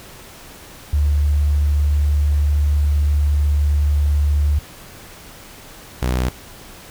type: tone pair in turn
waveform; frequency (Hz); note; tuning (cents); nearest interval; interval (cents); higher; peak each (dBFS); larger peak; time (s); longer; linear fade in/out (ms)
sine / sawtooth; 73.2 / 62.6; D2 / B1; -5 / +24; minor third; 271; first; -13; neither; 0.93-4.59 / 6.02-6.29; first; 5
effects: pink hiss -40 dBFS RMS until 6.9 s